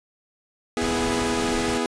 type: chord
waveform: sawtooth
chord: E major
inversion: second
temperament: equal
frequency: 246.9 / 329.6 / 415.3 Hz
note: B3 / E4 / G#4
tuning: 0 / 0 / 0 cents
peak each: -22 / -25 / -23 dBFS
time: 0.77-1.86 s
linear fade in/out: 0 ms
type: noise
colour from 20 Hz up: pink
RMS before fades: -30 dBFS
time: 0.81-1.78 s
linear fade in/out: 5 ms
effects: resampled to 22050 Hz